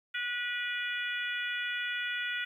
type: harmonic tone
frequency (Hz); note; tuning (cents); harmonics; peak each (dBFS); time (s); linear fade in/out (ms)
486.7; B4; -25; 3 / 4 / 5 / 6 / 7; -35 / -37 / -39 / -41 / -42; 0.14-2.45; 10
effects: 11-bit